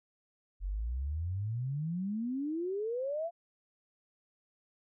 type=exponential sweep; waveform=sine; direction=up; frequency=44.22 to 698.5 Hz; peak=-32 dBFS; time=0.6-3.31 s; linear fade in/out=50 ms; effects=none